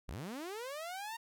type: linear sweep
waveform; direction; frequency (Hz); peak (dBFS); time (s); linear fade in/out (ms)
sawtooth; up; 36.81 to 932.3; -37; 0.08-1.17; 10
effects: none